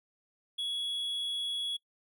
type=tone; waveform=triangle; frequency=3359 Hz; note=G#7; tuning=19 cents sharp; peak=-30 dBFS; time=0.58-1.77 s; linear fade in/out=10 ms; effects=noise-tail reverb RT60 0.1 s tail -23 dB re dry